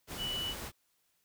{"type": "tone in noise", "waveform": "sine", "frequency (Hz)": 2960, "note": "F#7", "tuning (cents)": 0, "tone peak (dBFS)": -34, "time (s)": [0.17, 0.55], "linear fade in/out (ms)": 50, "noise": "pink", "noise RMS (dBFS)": -42, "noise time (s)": [0.07, 0.72], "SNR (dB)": 5, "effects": ["white hiss -75 dBFS RMS until 1.24 s"]}